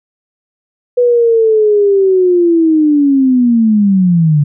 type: linear sweep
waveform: sine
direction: down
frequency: 493.9 to 142.4 Hz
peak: -6 dBFS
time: 0.97-4.44 s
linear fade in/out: 10 ms
effects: none